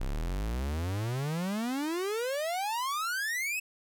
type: exponential sweep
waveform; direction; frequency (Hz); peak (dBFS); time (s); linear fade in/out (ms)
45% pulse; up; 30.87 to 2637; -30; 0-3.6; 10
effects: none